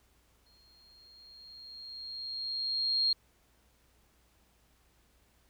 sine tone with exponential growth, 4239 Hz, C8, 22 cents sharp, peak -24 dBFS, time 0.46-3.13 s, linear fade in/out 5 ms, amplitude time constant 580 ms, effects added 60 Hz sine -69 dBFS peak until 5.49 s + pink hiss -69 dBFS RMS until 5.49 s

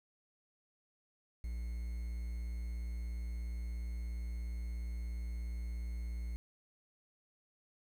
triangle tone with quantisation, 58.5 Hz, A#1, 7 cents sharp, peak -35 dBFS, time 1.44-6.36 s, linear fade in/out 0 ms, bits 10, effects none

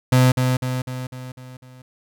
35% pulse tone with echo, 127.5 Hz, C3, 44 cents flat, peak -10 dBFS, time 0.12-0.32 s, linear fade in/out 5 ms, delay 250 ms, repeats 6, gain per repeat -5 dB, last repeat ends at 1.82 s, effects none

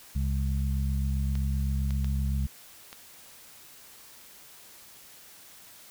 harmonic tone, 67.7 Hz, C#2, 40 cents flat, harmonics 1 / 2 / 3, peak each -26 / -32 / -36 dBFS, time 0.15-2.47 s, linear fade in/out 10 ms
clicks, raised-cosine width 0.2 ms, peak -25 dBFS, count 4, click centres 1.354 / 1.907 / 2.045 / 2.929 s
effects white hiss -51 dBFS RMS until 5.9 s

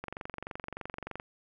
click train, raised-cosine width 0.5 ms, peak -23 dBFS, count 28, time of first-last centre 0.04-1.199 s, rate 23.3 Hz, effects none

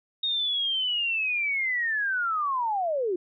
sine linear sweep, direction down, 3729 to 339.8 Hz, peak -24 dBFS, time 0.23-3.16 s, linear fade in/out 5 ms, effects none

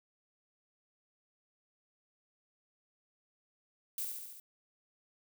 violet noise with echo, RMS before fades -37 dBFS, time 3.98-4.05 s, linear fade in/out 2 ms, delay 70 ms, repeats 5, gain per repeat -3 dB, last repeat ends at 4.4 s, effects none

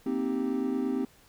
triangle chord, C minor seventh, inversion third, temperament equal, 233.1 / 261.6 / 311.1 / 392 Hz, Bb3 / C4 / Eb4 / G4, 0 / 0 / 0 / 0 cents, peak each -33 / -27 / -33 / -32 dBFS, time 0.06-1.05 s, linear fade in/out 5 ms, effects pink hiss -59 dBFS RMS until 1.28 s

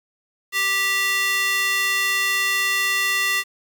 square tone with high-pass filter, 392 Hz, G4, in tune, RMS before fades -21 dBFS, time 0.52-3.44 s, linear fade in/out 50 ms, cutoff 2000 Hz, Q 2.1, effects 7-bit

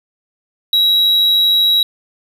triangle tone, 3869 Hz, B7, 36 cents flat, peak -8 dBFS, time 0.73-1.83 s, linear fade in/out 2 ms, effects none

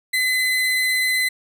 35% pulse tone, 2027 Hz, B6, 45 cents sharp, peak -16 dBFS, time 0.13-1.29 s, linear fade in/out 10 ms, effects none

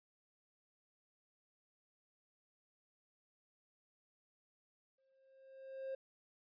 triangle tone with exponential growth, 533 Hz, C5, 32 cents sharp, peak -36 dBFS, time 4.98-5.95 s, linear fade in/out 5 ms, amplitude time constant 210 ms, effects tanh soft clip ceiling -33 dBFS + resampled to 11025 Hz

